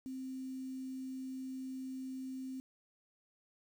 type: tone with quantisation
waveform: sine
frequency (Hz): 261.6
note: C4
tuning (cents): 0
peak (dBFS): -40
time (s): 0.06-2.6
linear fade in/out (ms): 0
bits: 10
effects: none